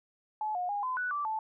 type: tone with pitch steps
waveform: sine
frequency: 857 / 720 / 817 / 1020 / 1481 / 1166 / 875 Hz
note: A5 / F#5 / G#5 / C6 / F#6 / D6 / A5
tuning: -46 / -47 / -29 / -44 / +1 / -13 / -10 cents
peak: -30 dBFS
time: 0.41-1.39 s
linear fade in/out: 2 ms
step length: 140 ms
effects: none